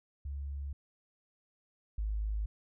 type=tone pair in turn; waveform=sine; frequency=70.2 / 52.59 Hz; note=C#2 / G#1; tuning=+22 / +22 cents; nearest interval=perfect fourth; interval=500 cents; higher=first; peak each=-36 / -31 dBFS; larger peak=second; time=0.25-0.73 / 1.98-2.46 s; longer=neither; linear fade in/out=5 ms; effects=none